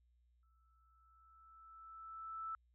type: tone with exponential growth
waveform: sine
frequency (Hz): 1318.5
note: E6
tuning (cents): 0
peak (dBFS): -40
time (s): 0.43-2.55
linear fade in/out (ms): 1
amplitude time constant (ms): 460
effects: added 60 Hz sine -70 dBFS peak until 2.74 s